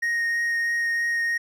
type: tone with vibrato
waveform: triangle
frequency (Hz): 1864.7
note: A#6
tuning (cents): 0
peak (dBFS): -20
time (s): 0.02-1.38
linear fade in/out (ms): 10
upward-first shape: triangle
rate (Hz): 3.1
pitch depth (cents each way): 9
effects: none